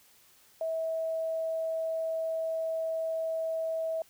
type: tone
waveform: sine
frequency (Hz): 648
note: E5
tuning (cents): -30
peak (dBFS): -29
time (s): 0.61-4.02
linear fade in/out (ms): 2
effects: white hiss -61 dBFS RMS until 4.09 s